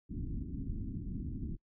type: low-pass noise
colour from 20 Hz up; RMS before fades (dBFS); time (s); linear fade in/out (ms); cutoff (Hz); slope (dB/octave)
pink; -39; 0.09-1.57; 20; 310; 48
effects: noise-tail reverb RT60 0.1 s tail -25 dB re dry